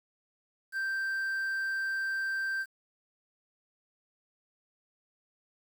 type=tone; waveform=triangle; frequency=1568 Hz; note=G6; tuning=in tune; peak=-28 dBFS; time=0.72-2.66 s; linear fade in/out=50 ms; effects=9-bit